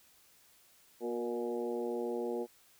harmonic tone with a mistuned harmonic, 120 Hz, B2, 49 cents flat, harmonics 2 / 3 / 4 / 5 / 6 / 7, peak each -41 / -37 / -37 / -46 / -49 / -47 dBFS, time 1-2.47 s, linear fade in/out 50 ms, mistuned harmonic 4, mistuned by -25 cents, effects white hiss -64 dBFS RMS until 2.79 s

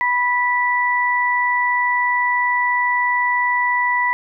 sine tone pair together, 983 / 1966 Hz, B5 / B6, -8 / -8 cents, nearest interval octave, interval 1200 cents, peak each -18 dBFS, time 0.01-4.13 s, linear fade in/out 0 ms, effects none

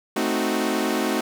sawtooth chord, A diminished seventh, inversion none, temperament equal, 220 / 261.6 / 311.1 / 370 Hz, A3 / C4 / Eb4 / Gb4, 0 / 0 / 0 / 0 cents, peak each -23 dBFS, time 0.16-1.21 s, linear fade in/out 5 ms, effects none

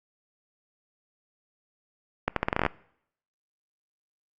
accelerating click train, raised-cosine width 0.5 ms, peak -8 dBFS, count 11, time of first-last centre 2.28-2.664 s, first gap 83 ms, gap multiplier 0.81, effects noise-tail reverb RT60 0.7 s tail -23 dB re dry + Opus 48 kbps

